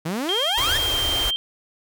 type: exponential sweep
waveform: sawtooth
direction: up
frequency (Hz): 151.2 to 1900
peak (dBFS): -20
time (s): 0.05-0.78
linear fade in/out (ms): 10
type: tone with pitch glide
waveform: sine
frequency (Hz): 3200 to 3150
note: G7 to G7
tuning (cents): +35 to +8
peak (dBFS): -21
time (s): 0.29-1.36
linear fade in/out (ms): 0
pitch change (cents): -27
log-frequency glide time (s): 0.83-0.99
type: band-stop noise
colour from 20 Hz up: pink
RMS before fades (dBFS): -27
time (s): 0.57-1.31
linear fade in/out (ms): 10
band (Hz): 130 to 280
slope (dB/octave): 48
effects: none